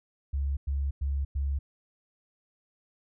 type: tone bursts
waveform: sine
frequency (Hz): 69.5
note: C#2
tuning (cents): +5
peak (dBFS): -26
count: 4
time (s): 0.33-1.59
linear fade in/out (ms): 10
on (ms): 240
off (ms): 100
effects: none